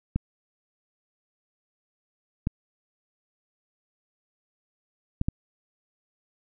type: clicks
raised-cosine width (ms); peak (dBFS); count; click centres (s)
5; -12; 4; 0.16 / 2.471 / 5.214 / 5.285
effects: none